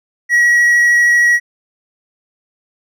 triangle tone with vibrato, 1915 Hz, A#6, 46 cents sharp, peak -6 dBFS, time 0.29-1.4 s, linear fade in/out 50 ms, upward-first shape triangle, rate 13 Hz, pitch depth 12 cents each way, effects none

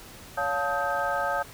sine tone cluster, 564 / 706 / 876 / 1264 / 1569 Hz, C#5 / F5 / A5 / D#6 / G6, +30 / +19 / -8 / +27 / +1 cents, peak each -31 dBFS, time 0.37-1.43 s, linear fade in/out 10 ms, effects pink hiss -46 dBFS RMS until 1.53 s

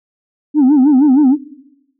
sine tone with vibrato, 277.2 Hz, C#4, in tune, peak -4 dBFS, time 0.54-1.37 s, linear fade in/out 50 ms, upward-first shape sine, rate 6.4 Hz, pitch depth 170 cents each way, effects noise-tail reverb RT60 1.0 s tail -20 dB re dry + tanh soft clip ceiling -5 dBFS

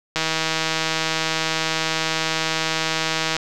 click train, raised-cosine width 0.2 ms, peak -4 dBFS, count 514, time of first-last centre 0.16-3.366 s, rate 160 Hz, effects none

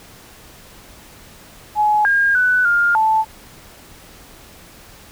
sine tone with pitch steps, 844 / 1617 / 1493 / 1408 / 877 Hz, G#5 / G#6 / F#6 / F6 / A5, +28 / -47 / +15 / +14 / -6 cents, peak -12 dBFS, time 1.75-3.25 s, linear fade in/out 50 ms, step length 300 ms, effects pink hiss -43 dBFS RMS until 5.11 s

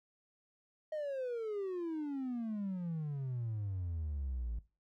triangle exponential sweep, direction down, 629 to 54 Hz, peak -33 dBFS, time 0.92-4.59 s, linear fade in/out 5 ms, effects noise-tail reverb RT60 0.3 s tail -19 dB re dry + tanh soft clip ceiling -30 dBFS

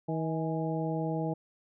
harmonic tone with a mistuned harmonic, 160 Hz, D#3, 49 cents sharp, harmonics 1 / 2 / 3 / 4 / 5, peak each -32 / -35 / -37 / -38 / -39 dBFS, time 0.08-1.34 s, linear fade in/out 10 ms, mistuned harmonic 5, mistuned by +54 cents, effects none

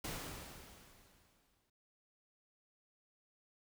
pink noise with exponential decay, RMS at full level -41 dBFS, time 0.04-1.7 s, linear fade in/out 5 ms, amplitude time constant 360 ms, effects none

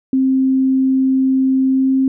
sine tone with pitch glide, 263.8 to 265.3 Hz, C4 to C4, +14 to +24 cents, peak -11 dBFS, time 0.13-2.08 s, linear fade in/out 2 ms, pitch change +10 cents, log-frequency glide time 1.68-1.92 s, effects none

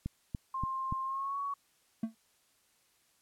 click train, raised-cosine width 5 ms, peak -23 dBFS, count 4, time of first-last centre 0.06-0.925 s, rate 3.47 Hz
sine tone with pitch glide, 1058 to 1120.9 Hz, C6 to C#6, +19 to +19 cents, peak -33 dBFS, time 0.54-1.54 s, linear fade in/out 5 ms, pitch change +100 cents, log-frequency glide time 1.04-1.38 s
triangle tone with exponential decay, 223.8 Hz, A3, 30 cents sharp, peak -25 dBFS, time 2.03-2.15 s, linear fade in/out 5 ms, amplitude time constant 24 ms
effects white hiss -70 dBFS RMS until 3.21 s + low-pass 12000 Hz 12 dB/octave

